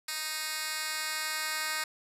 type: tone with high-pass filter sweep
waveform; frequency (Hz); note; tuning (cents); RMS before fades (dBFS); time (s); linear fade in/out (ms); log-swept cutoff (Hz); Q
10% pulse; 311.1; D#4; 0; -34; 0.08-1.84; 5; 2900 to 1800; 0.75
effects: resampled to 32000 Hz + 9-bit